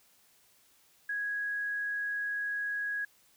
sine tone, 1659 Hz, G#6, 2 cents flat, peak -31 dBFS, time 1.09-3.05 s, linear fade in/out 5 ms, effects white hiss -65 dBFS RMS until 3.36 s

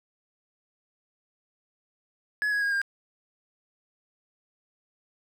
triangle tone with pitch steps, 1693 / 1663 / 1633.4 / 1604.5 Hz, G#6 / G#6 / G#6 / G6, +33 / +2 / -29 / +40 cents, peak -22 dBFS, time 2.42-2.816 s, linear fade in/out 0 ms, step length 99 ms, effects none

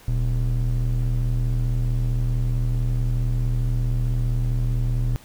triangle ring-modulated tone, 77.9 Hz, D#2, 3 cents sharp, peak -14 dBFS, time 0.08-5.16 s, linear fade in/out 0 ms, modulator 42.3 Hz, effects pink hiss -49 dBFS RMS until 5.24 s

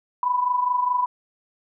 sine tone pair together, 987.8 / 1012.6 Hz, B5 / B5, 0 / +43 cents, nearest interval unison, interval 43 cents, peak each -20 / -26 dBFS, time 0.23-1.06 s, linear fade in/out 2 ms, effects none

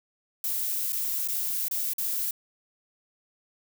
violet noise with dropouts, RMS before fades -29 dBFS, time 0.44-2.31 s, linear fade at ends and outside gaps 2 ms, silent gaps 0.923-0.929 / 1.276-1.285 / 1.683-1.711 / 1.935-1.982 s, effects none

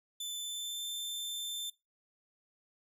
sawtooth tone with pitch glide, 3520 to 3555 Hz, A7 to A7, 0 to +17 cents, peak -34 dBFS, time 0.2-1.7 s, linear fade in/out 5 ms, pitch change +17 cents, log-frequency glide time 0.37-0.85 s, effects noise-tail reverb RT60 0.2 s tail -18 dB re dry

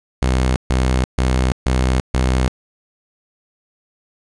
sawtooth tone bursts, 63.8 Hz, C2, 43 cents flat, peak -10 dBFS, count 5, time 0.22-2.48 s, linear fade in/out 0 ms, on 340 ms, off 140 ms, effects resampled to 22050 Hz + 7-bit

